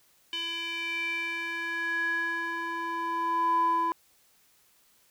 square tone with band-pass filter sweep, 334.8 Hz, E4, 27 cents sharp, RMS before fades -30 dBFS, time 0.33-3.92 s, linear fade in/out 0 ms, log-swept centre 3000 to 900 Hz, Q 6.1, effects white hiss -64 dBFS RMS until 5.1 s

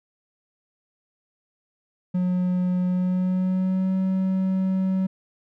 triangle tone with pitch glide, 181.1 to 188.9 Hz, F#3 to F#3, -37 to +36 cents, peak -18 dBFS, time 2.14-5.07 s, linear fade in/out 10 ms, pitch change +73 cents, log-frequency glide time 2.87-3.95 s, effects none

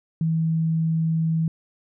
sine tone, 161.9 Hz, E3, 31 cents flat, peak -19 dBFS, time 0.21-1.48 s, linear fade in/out 2 ms, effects none

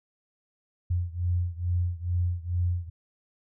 sine beating tone pair, 87.31 / 89.61 Hz, F2 / F2, 0 / +45 cents, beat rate 2.3 Hz, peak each -27 / -29 dBFS, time 0.9-2.9 s, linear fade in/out 10 ms, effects none

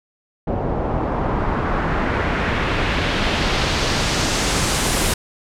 pink noise with low-pass filter sweep, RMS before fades -20 dBFS, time 0.47-5.14 s, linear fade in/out 5 ms, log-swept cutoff 620 to 11000 Hz, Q 1.2, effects none

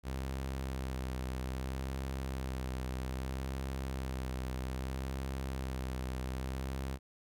sawtooth tone with vibrato, 65.4 Hz, C2, in tune, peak -32 dBFS, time 0.03-6.99 s, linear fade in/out 50 ms, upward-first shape sine, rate 0.62 Hz, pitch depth 33 cents each way, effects none

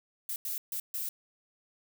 violet noise bursts at uneven times, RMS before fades -35 dBFS, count 4, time 0.29-0.36 / 0.45-0.58 / 0.72-0.8 / 0.94-1.09 s, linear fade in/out 2 ms, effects none

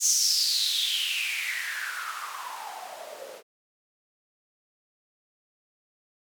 blue noise with band-pass filter sweep, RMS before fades -29 dBFS, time 0-3.43 s, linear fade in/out 50 ms, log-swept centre 6600 to 470 Hz, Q 7.1, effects none

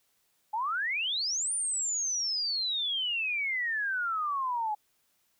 sine exponential two-way sweep, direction up then down, 829 to 9397 to 829 Hz, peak -28 dBFS, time 0.53-4.75 s, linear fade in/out 10 ms, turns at 1.53 s, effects white hiss -72 dBFS RMS until 5.39 s

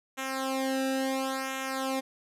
sawtooth tone with flanger, 265.6 Hz, C4, 26 cents sharp, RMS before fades -31 dBFS, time 0.17-2.01 s, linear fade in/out 20 ms, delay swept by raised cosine 0.21 to 0.93 ms, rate 0.72 Hz, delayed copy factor -0.95, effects resampled to 32000 Hz

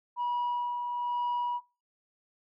sine tone with tremolo, 969 Hz, B5, 33 cents flat, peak -25 dBFS, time 0.16-1.61 s, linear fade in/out 50 ms, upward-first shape sine, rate 1.1 Hz, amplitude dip 45%, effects noise-tail reverb RT60 0.3 s tail -23 dB re dry + tanh soft clip ceiling -26 dBFS

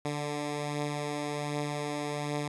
10% pulse beating tone pair, 146.83 / 148.13 Hz, D3 / D3, 0 / +15 cents, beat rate 1.3 Hz, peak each -24 / -32 dBFS, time 0.05-2.48 s, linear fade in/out 2 ms, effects resampled to 24000 Hz

